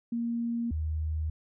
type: tone pair in turn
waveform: sine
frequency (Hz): 234.1 / 78.12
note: A#3 / D#2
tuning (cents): +8 / +8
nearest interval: octave + perfect fifth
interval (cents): 1900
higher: first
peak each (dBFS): -28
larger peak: neither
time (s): 0.12-0.71 / 0.71-1.3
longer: neither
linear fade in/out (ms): 5
effects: none